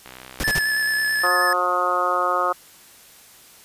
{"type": "click train", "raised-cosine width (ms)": 0.3, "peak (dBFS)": -22, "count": 78, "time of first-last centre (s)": [0.06, 1.267], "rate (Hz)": 63.8}
{"type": "noise bursts", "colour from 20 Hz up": "pink", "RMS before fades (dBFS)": -24, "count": 3, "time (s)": [0.4, 0.587], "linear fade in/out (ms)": 0, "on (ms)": 35, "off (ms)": 41}
{"type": "tone with vibrato", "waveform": "square", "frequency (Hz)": 1731, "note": "A6", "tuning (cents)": -29, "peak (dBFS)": -20, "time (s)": [0.44, 1.53], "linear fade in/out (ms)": 2, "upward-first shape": "square", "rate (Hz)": 9.2, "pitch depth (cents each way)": 17}
{"type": "harmonic tone", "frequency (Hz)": 179.2, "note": "F3", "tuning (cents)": 45, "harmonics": [2, 3, 4, 5, 6, 7, 8], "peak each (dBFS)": [-31, -26, -27, -30, -26, -21, -33], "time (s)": [1.23, 2.53], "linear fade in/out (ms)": 10}
{"effects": ["white hiss -48 dBFS RMS until 3.64 s", "resampled to 32000 Hz"]}